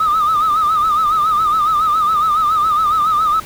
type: tone with vibrato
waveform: sine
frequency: 1244.5 Hz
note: D#6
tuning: in tune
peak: -10 dBFS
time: 0-3.4 s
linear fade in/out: 5 ms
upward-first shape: sine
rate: 7.2 Hz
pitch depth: 90 cents each way
effects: tanh soft clip ceiling -9 dBFS + pink hiss -35 dBFS RMS until 3.45 s